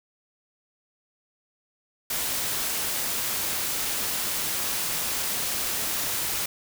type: noise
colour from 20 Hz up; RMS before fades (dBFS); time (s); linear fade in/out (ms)
white; -28; 2.1-6.46; 5
effects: none